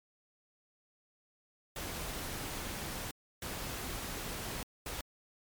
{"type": "noise bursts at uneven times", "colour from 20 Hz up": "pink", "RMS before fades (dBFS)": -40, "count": 3, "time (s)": [[1.76, 3.11], [3.42, 4.63], [4.86, 5.01]], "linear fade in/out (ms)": 2, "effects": ["MP3 96 kbps"]}